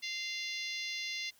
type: harmonic tone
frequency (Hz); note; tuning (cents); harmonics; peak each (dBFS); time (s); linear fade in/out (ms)
694; F5; -11; 3 / 4 / 5 / 6 / 7 / 8 / 9; -40 / -44 / -44 / -44 / -45 / -49 / -50; 0.02-1.31; 20
effects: white hiss -65 dBFS RMS until 1.39 s